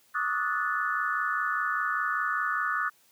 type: tone cluster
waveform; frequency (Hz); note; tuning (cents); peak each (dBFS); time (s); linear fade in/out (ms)
sine; 1132 / 1212 / 1277 / 1467 / 1748; C#6 / D#6 / D#6 / F#6 / A6; +36 / -46 / +45 / -15 / -12; -35 / -33 / -33 / -30 / -33; 0.14-2.9; 20
effects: white hiss -63 dBFS RMS until 3.11 s + high-pass 100 Hz 12 dB/octave